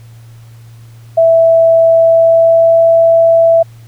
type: tone with pitch glide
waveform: sine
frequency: 659.3 to 663.1 Hz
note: E5 to E5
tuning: 0 to +10 cents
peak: -4 dBFS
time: 1.17-3.63 s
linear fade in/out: 10 ms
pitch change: +10 cents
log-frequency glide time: 1.89-2.81 s
effects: added 115 Hz sine -33 dBFS peak until 3.87 s + pink hiss -48 dBFS RMS until 3.87 s